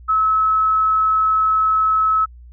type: tone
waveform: sine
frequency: 1294 Hz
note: E6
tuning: 32 cents flat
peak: -13 dBFS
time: 0.08-2.26 s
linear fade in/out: 20 ms
effects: added 60 Hz sine -38 dBFS peak until 2.52 s

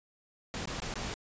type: noise with dropouts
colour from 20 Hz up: pink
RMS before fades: -37 dBFS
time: 0.54-1.14 s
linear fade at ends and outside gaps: 0 ms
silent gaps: 0.656-0.674 / 0.802-0.82 / 0.939-0.956 s
effects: resampled to 16000 Hz

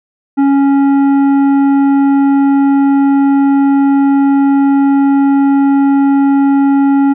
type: tone with tanh clipping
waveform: triangle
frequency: 277.2 Hz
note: C#4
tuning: in tune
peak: -8 dBFS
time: 0.37-7.14 s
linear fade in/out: 20 ms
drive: 14 dB
effects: none

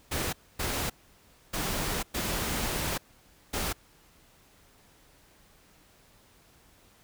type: noise bursts at uneven times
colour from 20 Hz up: pink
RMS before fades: -31 dBFS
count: 5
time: 0.11-0.33 / 0.59-0.9 / 1.53-2.03 / 2.14-2.98 / 3.53-3.73 s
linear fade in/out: 10 ms
effects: pink hiss -60 dBFS RMS until 7.03 s

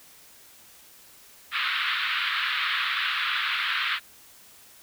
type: band-pass noise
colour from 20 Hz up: pink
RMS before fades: -27 dBFS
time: 1.51-4 s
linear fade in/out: 50 ms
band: 1200 to 3900 Hz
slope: 48 dB/octave
effects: white hiss -52 dBFS RMS until 4.82 s

